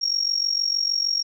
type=tone with amplitude modulation; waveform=sine; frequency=5570 Hz; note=F8; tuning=5 cents flat; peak=-16 dBFS; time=0.01-1.23 s; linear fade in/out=20 ms; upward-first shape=sine; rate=46.5 Hz; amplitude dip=85%; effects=tanh soft clip ceiling -12 dBFS